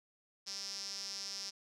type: tone with band-pass filter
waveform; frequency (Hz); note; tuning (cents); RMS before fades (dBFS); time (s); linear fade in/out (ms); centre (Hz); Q
sawtooth; 197.1; G3; +10; -43; 0.46-1.51; 20; 5300; 7.9
effects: none